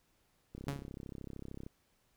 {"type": "click train", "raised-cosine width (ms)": 3, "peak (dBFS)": -32, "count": 38, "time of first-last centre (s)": [0.55, 1.664], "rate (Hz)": 33.2}
{"type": "tone with exponential decay", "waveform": "sawtooth", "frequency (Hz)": 140, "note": "C#3", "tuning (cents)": 18, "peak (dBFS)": -29, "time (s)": [0.68, 0.92], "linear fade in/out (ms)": 2, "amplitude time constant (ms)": 52}
{"effects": ["pink hiss -74 dBFS RMS until 2.16 s"]}